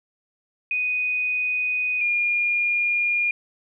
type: tone pair in turn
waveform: sine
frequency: 2489 / 2420 Hz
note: D#7 / D#7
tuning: 0 / -49 cents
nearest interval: unison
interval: 49 cents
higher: first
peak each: -21 / -19 dBFS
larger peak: second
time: 0.71-2.01 / 2.01-3.31 s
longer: neither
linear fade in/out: 2 ms
effects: none